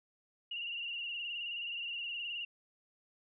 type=tone with vibrato; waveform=sine; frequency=2814 Hz; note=F7; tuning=12 cents sharp; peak=-37 dBFS; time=0.51-2.45 s; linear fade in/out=5 ms; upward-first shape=sine; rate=19 Hz; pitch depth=53 cents each way; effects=none